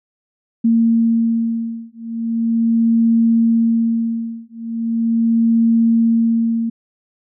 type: beating tone pair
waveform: sine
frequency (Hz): 228.8 / 229.19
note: A#3 / A#3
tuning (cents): -32 / -29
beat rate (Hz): 0.39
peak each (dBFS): -16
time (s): 0.64-6.7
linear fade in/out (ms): 10
effects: none